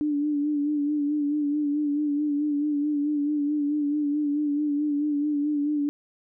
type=tone with vibrato; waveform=sine; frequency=293.7 Hz; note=D4; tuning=in tune; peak=-22 dBFS; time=0.01-5.89 s; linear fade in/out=0 ms; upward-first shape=sine; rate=4.6 Hz; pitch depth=43 cents each way; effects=none